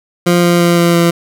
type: tone with pitch steps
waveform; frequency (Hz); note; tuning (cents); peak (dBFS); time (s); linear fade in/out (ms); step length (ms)
20% pulse; 174.61 / 173.5 / 172.41 / 171.31 / 170.23; F3 / F3 / F3 / F3 / F3; 0 / -11 / -22 / -33 / -44; -3; 0.26-1.11; 10; 170
effects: none